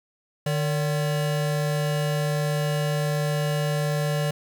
square tone pair together, 151.3 / 575.2 Hz, D#3 / D5, -48 / -36 cents, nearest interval octave + major seventh, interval 2312 cents, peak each -24 / -30 dBFS, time 0.46-4.31 s, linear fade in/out 5 ms, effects 10-bit

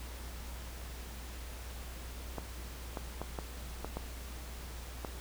clicks, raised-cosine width 1 ms, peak -23 dBFS, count 7, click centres 2.383 / 2.972 / 3.216 / 3.388 / 3.846 / 3.97 / 5.048 s, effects added 60 Hz sine -43 dBFS peak until 5.2 s + pink hiss -49 dBFS RMS until 5.2 s

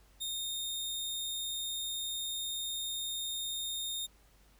sawtooth tone, 3671 Hz, A#7, 27 cents flat, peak -32 dBFS, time 0.2-4.07 s, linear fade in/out 20 ms, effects added 50 Hz sine -62 dBFS peak until 4.59 s + pink hiss -66 dBFS RMS until 4.59 s

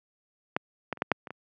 clicks, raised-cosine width 0.5 ms, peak -10 / -14 / -30 / -9 / -6 / -25 / -23 dBFS, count 7, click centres 0.565 / 0.927 / 0.973 / 1.021 / 1.117 / 1.272 / 1.306 s, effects high-pass 150 Hz 12 dB/octave

